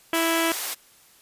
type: harmonic tone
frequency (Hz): 330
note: E4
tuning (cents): +2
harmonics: 1 / 2 / 3 / 4 / 5 / 6 / 7 / 8 / 9 / 10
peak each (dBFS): -25 / -28 / -30 / -31 / -32 / -33 / -33 / -34 / -35 / -35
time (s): 0.13-0.52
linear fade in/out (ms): 2
type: high-pass noise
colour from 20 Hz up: white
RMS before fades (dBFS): -29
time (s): 0.13-0.75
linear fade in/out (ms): 20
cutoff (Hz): 490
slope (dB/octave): 12
effects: white hiss -55 dBFS RMS until 1.21 s + resampled to 32000 Hz